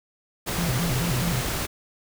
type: noise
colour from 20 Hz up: pink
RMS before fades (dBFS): -28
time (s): 0.46-1.67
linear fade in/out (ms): 20
type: tone with vibrato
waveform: triangle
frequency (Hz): 146.83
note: D3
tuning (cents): 0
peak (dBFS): -22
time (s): 0.58-1.41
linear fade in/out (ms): 0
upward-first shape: square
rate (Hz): 4.7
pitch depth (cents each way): 270
effects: none